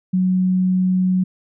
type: tone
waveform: sine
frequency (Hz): 184.7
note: F#3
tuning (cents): -3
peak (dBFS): -14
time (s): 0.13-1.24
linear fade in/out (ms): 10
effects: none